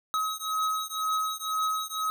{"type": "beating tone pair", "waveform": "square", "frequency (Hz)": [1273, 1275], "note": ["D#6", "D#6"], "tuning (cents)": [39, 42], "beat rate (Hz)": 2, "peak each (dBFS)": [-31, -31], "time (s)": [0.14, 2.1], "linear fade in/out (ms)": 0, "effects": []}